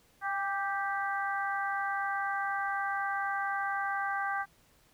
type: harmonic tone with a mistuned harmonic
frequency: 392 Hz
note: G4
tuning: in tune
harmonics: 2 / 3 / 4 / 5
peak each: -34 / -36 / -34 / -42 dBFS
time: 0.21-4.46 s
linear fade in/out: 50 ms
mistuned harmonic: 2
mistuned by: +26 cents
effects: pink hiss -65 dBFS RMS until 4.93 s